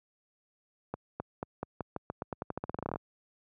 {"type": "accelerating click train", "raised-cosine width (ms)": 1, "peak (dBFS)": -20, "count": 22, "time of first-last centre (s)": [0.94, 2.959], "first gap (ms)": 260, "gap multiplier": 0.88, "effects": ["high-pass 80 Hz 12 dB/octave"]}